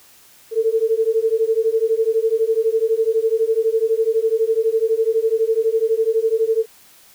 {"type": "beating tone pair", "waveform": "sine", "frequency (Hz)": [441.7, 453.7], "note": ["A4", "A#4"], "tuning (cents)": [7, -47], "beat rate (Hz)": 12, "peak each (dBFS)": -18, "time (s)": [0.51, 6.66], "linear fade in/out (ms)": 50, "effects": ["white hiss -49 dBFS RMS until 7.14 s"]}